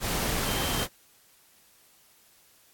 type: tone in noise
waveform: sine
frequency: 3136 Hz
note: G7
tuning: in tune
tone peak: -36 dBFS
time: 0.44-0.87 s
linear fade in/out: 50 ms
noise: pink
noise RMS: -29 dBFS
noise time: 0-0.88 s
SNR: -10 dB
effects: white hiss -60 dBFS RMS until 2.73 s + AAC 64 kbps